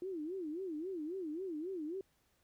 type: tone with vibrato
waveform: sine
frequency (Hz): 340.2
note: F4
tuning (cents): -45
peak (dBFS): -38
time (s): 0.02-2.01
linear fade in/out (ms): 2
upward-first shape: sine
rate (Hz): 3.7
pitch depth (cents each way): 230
effects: pink hiss -75 dBFS RMS until 2.43 s